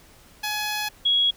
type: tone pair in turn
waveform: 10% pulse / sine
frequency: 843 / 3324 Hz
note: G#5 / G#7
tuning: +26 / +1 cents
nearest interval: 2 octaves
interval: 2375 cents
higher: second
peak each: -17 dBFS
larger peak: neither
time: 0.43-0.89 / 1.05-1.31 s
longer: first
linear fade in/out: 10 ms
effects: pink hiss -52 dBFS RMS until 1.36 s